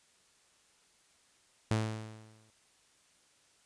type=tone with exponential decay; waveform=sawtooth; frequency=109.6 Hz; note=A2; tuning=6 cents flat; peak=-22 dBFS; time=1.71-2.5 s; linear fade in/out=0 ms; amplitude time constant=170 ms; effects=white hiss -67 dBFS RMS until 3.65 s + resampled to 22050 Hz